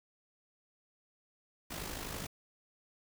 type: noise with amplitude modulation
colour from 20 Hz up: pink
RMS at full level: -39 dBFS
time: 1.7-2.27 s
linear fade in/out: 10 ms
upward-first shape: sine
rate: 52.1 Hz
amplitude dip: 55%
effects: none